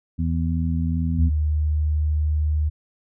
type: harmonic tone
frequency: 82.41 Hz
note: E2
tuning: in tune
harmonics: 1 / 2 / 3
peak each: -22 / -25 / -27 dBFS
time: 0.18-1.3 s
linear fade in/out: 20 ms
type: tone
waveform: sine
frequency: 76.1 Hz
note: D#2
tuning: 38 cents flat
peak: -18 dBFS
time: 1.17-2.7 s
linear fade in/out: 20 ms
effects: none